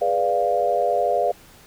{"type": "chord", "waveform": "sine", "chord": "G# diminished seventh", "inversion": "none", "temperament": "equal", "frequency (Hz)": [415.3, 493.9, 587.3, 698.5], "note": ["G#4", "B4", "D5", "F5"], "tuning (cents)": [0, 0, 0, 0], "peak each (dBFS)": [-27, -24, -23, -21], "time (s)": [0.01, 1.32], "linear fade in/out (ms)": 10, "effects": ["pink hiss -49 dBFS RMS until 1.66 s"]}